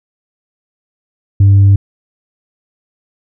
sine tone with tanh clipping, 98.9 Hz, G2, 16 cents sharp, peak -4 dBFS, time 1.4-1.76 s, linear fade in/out 5 ms, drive 1 dB, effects none

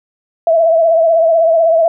sine tone with vibrato, 658 Hz, E5, 3 cents flat, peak -7 dBFS, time 0.47-1.88 s, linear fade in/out 2 ms, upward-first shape triangle, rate 16 Hz, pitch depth 66 cents each way, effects none

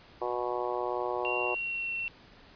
harmonic tone, 122.4 Hz, B2, 15 cents flat, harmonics 3 / 4 / 5 / 6 / 7 / 8 / 9, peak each -35 / -36 / -37 / -38 / -38 / -39 / -40 dBFS, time 0.21-1.55 s, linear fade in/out 10 ms
sine tone with pitch glide, 2760 to 2714 Hz, F7 to E7, -21 to +50 cents, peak -31 dBFS, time 1.25-2.08 s, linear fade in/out 0 ms, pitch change -29 cents, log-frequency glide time 1.39-1.94 s
effects pink hiss -55 dBFS RMS until 2.55 s + resampled to 11025 Hz

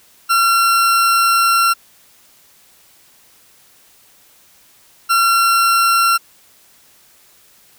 40% pulse tone pair in turn, 1365 / 1365 Hz, F6 / F6, -40 / -40 cents, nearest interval unison, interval 0 cents, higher neither, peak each -10 dBFS, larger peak neither, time 0.29-1.74 / 5.09-6.18 s, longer first, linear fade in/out 20 ms, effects white hiss -50 dBFS RMS until 7.78 s

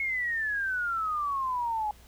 sine exponential sweep, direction down, 2190 to 830.6 Hz, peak -27 dBFS, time 0-1.91 s, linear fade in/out 2 ms, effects added 60 Hz sine -53 dBFS peak until 2.07 s + pink hiss -57 dBFS RMS until 2.07 s

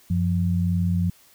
sine tone pair together, 92.7 / 175.13 Hz, F#2 / F3, +4 / +5 cents, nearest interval major seventh, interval 1101 cents, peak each -22 dBFS, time 0.1-1.1 s, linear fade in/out 5 ms, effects white hiss -55 dBFS RMS until 1.34 s

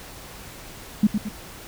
sine tone with echo, 210 Hz, G#3, 19 cents sharp, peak -12 dBFS, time 1.03-1.07 s, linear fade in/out 5 ms, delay 110 ms, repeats 2, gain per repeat -7 dB, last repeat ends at 1.29 s, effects pink hiss -41 dBFS RMS until 1.67 s

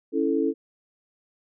sine chord, A major, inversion first, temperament equal, 277.2 / 329.6 / 440 Hz, C#4 / E4 / A4, 0 / 0 / 0 cents, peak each -25 dBFS, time 0.12-0.54 s, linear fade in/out 50 ms, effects none

